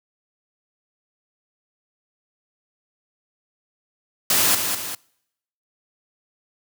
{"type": "noise with echo", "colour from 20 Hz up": "white", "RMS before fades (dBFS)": -18, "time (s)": [4.3, 4.55], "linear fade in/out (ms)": 2, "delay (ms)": 200, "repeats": 2, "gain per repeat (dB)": -6, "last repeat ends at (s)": 4.95, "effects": ["noise-tail reverb RT60 0.8 s tail -26 dB re dry", "high-pass 100 Hz 12 dB/octave"]}